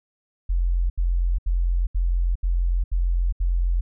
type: tone bursts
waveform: sine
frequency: 43.65 Hz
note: F1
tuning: in tune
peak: -18 dBFS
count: 7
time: 0.49-3.81 s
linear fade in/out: 10 ms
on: 410 ms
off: 75 ms
effects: none